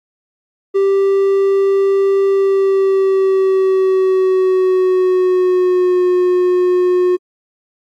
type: tone with pitch glide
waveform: triangle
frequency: 392 to 361.5 Hz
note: G4 to F#4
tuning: 0 to -40 cents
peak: -8 dBFS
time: 0.74-7.17 s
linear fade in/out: 20 ms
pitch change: -140 cents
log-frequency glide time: 2.28-6.04 s
effects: AAC 64 kbps